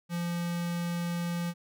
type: tone with notch filter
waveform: square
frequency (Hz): 172.4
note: F3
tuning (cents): -22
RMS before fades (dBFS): -32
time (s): 0.09-1.54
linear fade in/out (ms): 50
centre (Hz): 630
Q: 1.9
effects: none